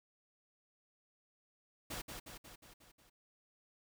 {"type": "noise with echo", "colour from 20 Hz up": "pink", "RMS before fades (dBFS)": -43, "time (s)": [1.9, 2.02], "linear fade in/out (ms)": 10, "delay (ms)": 180, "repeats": 6, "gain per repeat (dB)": -4, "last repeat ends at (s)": 3.1, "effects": []}